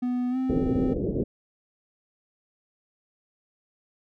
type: tone with pitch glide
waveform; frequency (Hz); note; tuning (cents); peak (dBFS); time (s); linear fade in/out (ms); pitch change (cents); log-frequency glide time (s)
triangle; 247.7 to 259.9; B3 to C4; +5 to -11; -22; 0.02-0.94; 10; +84; 0.3-0.37
type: low-pass noise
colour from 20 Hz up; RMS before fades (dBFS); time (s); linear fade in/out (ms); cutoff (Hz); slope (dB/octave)
white; -27; 0.49-1.24; 10; 490; 48
effects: none